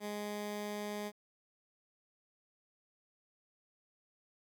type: tone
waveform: 15% pulse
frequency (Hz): 207.7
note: G#3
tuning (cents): 0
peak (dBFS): -32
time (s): 0-1.12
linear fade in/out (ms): 50
effects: 12-bit